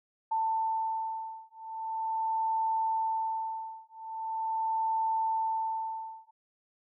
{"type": "beating tone pair", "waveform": "sine", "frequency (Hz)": [890, 890.42], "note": ["A5", "A5"], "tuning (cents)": [20, 20], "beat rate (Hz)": 0.42, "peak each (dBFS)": [-32, -32], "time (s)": [0.31, 6.31], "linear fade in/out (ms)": 10, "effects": []}